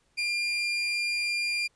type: tone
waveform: 30% pulse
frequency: 2399 Hz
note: D7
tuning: 36 cents sharp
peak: -24 dBFS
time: 0.17-1.68 s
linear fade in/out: 20 ms
effects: pink hiss -69 dBFS RMS until 1.75 s + resampled to 22050 Hz